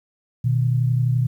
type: tone pair together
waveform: sine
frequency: 121.99 / 153.7 Hz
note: B2 / D#3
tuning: -21 / -21 cents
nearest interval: major third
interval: 400 cents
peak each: -17 / -24 dBFS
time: 0.44-1.27 s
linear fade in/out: 10 ms
effects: 9-bit